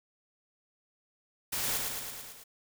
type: noise with echo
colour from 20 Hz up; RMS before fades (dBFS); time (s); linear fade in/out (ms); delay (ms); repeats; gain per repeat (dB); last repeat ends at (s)
white; -33; 1.52-1.78; 10; 110; 6; -3; 2.44
effects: none